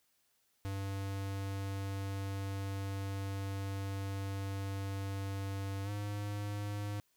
square tone with pitch glide, 98 to 102.81 Hz, G2 to G#2, 0 to -17 cents, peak -37 dBFS, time 0.65-7 s, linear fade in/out 0 ms, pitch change +83 cents, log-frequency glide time 5.84-5.9 s, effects white hiss -75 dBFS RMS until 7.16 s

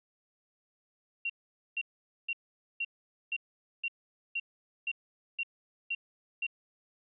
sine tone bursts, 2752 Hz, F7, 26 cents flat, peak -30 dBFS, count 11, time 1.25-6.467 s, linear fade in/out 5 ms, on 47 ms, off 470 ms, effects none

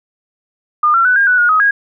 sine tone with pitch steps, 1213 / 1359 / 1494 / 1613 / 1483 / 1436 / 1263 / 1640 Hz, D#6 / F6 / F#6 / G6 / F#6 / F6 / D#6 / G#6, -44 / -48 / +16 / +49 / +4 / +48 / +26 / -22 cents, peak -8 dBFS, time 0.83-1.71 s, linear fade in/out 5 ms, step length 110 ms, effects none

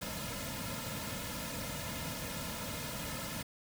pink noise with comb filter, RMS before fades -40 dBFS, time 0.01-3.43 s, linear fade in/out 10 ms, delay 2.6 ms, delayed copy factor -0.95, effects none

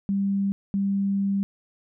sine tone pair in turn, 197.6 / 197.6 Hz, G3 / G3, +14 / +14 cents, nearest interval unison, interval 0 cents, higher neither, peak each -21 dBFS, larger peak neither, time 0.09-0.52 / 0.74-1.43 s, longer second, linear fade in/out 0 ms, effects none

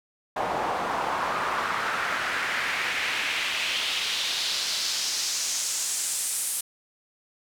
pink noise with band-pass filter sweep, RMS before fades -28 dBFS, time 0.36-6.61 s, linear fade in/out 5 ms, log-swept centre 730 to 9900 Hz, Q 2, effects none

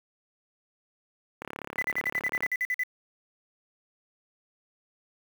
click train, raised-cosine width 0.5 ms, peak -20 dBFS, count 38, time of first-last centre 1.42-2.462 s, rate 35.5 Hz
sine tone bursts, 2000 Hz, B6, 21 cents sharp, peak -25 dBFS, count 12, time 1.78-2.835 s, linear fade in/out 2 ms, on 43 ms, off 49 ms
effects high-pass 100 Hz 12 dB/octave + 7-bit

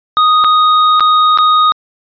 square tone with dropouts, 1244.5 Hz, D#6, in tune, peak -7 dBFS, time 0.17-1.72 s, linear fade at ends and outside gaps 0 ms, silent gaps 0.44-0.445 / 0.997-1.006 / 1.375-1.386 s, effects resampled to 11025 Hz

